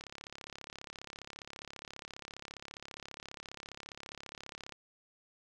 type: click train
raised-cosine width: 0.2 ms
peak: -27 dBFS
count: 165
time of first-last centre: 0.01-4.723 s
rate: 34.8 Hz
effects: none